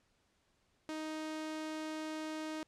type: tone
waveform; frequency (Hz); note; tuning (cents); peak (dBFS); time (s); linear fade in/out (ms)
sawtooth; 312.1; D#4; +5; -35; 0.89-2.63; 0
effects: pink hiss -75 dBFS RMS until 2.67 s + low-pass 8000 Hz 12 dB/octave